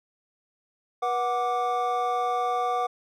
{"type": "tone cluster", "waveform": "triangle", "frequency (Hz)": [485.4, 737, 1173], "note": ["B4", "F#5", "D6"], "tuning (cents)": [-30, -7, -2], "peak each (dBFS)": [-29, -24, -27], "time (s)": [1.02, 2.87], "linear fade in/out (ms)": 10, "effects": []}